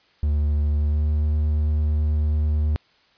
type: tone with pitch glide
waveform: triangle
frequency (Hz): 73.9 to 75.76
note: D2 to D#2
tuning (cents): +11 to -46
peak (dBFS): -16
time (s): 0.23-2.76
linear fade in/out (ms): 0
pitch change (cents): +43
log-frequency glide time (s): 0.73-1.25
effects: white hiss -59 dBFS RMS until 3.17 s + resampled to 11025 Hz